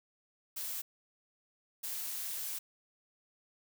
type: noise bursts at uneven times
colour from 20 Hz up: blue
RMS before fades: -39 dBFS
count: 2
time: 0.56-0.82 / 1.83-2.59 s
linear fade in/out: 10 ms
effects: none